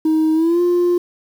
sine tone with pitch glide, 315.2 to 351.8 Hz, D#4 to F4, +23 to +13 cents, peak -10 dBFS, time 0.05-0.98 s, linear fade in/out 5 ms, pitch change +190 cents, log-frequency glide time 0.34-0.61 s, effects tanh soft clip ceiling -11 dBFS + 7-bit

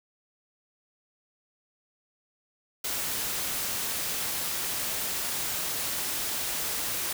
white noise, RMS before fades -31 dBFS, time 2.84-7.13 s, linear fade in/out 5 ms, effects none

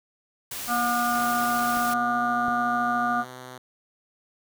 white noise, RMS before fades -34 dBFS, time 0.51-1.94 s, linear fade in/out 5 ms
harmonic tone, 240.5 Hz, B3, 46 cents flat, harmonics 1 / 3 / 5 / 6, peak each -30 / -26 / -26 / -29 dBFS, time 0.67-3.25 s, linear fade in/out 50 ms
5% pulse tone with pitch glide, 127.9 to 127.09 Hz, C3 to C3, -39 to -50 cents, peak -28 dBFS, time 1.15-3.58 s, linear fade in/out 5 ms, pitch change -11 cents, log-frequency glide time 1.63-2.4 s
clicks, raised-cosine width 2 ms, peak -24 dBFS, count 2, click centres 1.772 / 2.483 s
effects none

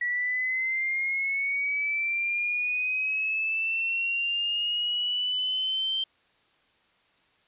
sine linear sweep, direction up, 1935 to 3136 Hz, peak -25 dBFS, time 0.01-6.04 s, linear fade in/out 5 ms, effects white hiss -65 dBFS RMS until 7.47 s + resampled to 8000 Hz

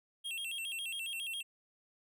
square tone with vibrato, 2960 Hz, F#7, in tune, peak -38 dBFS, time 0.24-1.43 s, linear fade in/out 20 ms, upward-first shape square, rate 7.3 Hz, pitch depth 160 cents each way, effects none

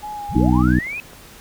sine tone with vibrato, 830.6 Hz, G#5, in tune, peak -27 dBFS, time 0.02-0.63 s, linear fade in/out 20 ms, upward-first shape sine, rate 3.1 Hz, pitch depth 29 cents each way
sine linear sweep, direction up, 32.99 to 2573 Hz, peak -25 dBFS, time 0.29-1 s, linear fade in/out 0 ms
harmonic tone, 62 Hz, B1, 7 cents sharp, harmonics 1 / 2 / 3 / 4 / 5, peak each -19 / -19 / -19 / -19 / -19 dBFS, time 0.35-0.79 s, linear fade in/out 5 ms
clicks, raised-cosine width 1 ms, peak -28 dBFS, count 8, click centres 0.526 / 0.683 / 0.742 / 0.805 / 0.869 / 0.931 / 0.979 / 1.133 s
effects pink hiss -43 dBFS RMS until 1.4 s

